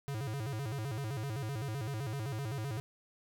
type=tone with vibrato; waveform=square; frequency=123.47 Hz; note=B2; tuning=in tune; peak=-36 dBFS; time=0.08-2.8 s; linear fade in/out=0 ms; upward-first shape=square; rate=7.8 Hz; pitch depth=220 cents each way; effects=none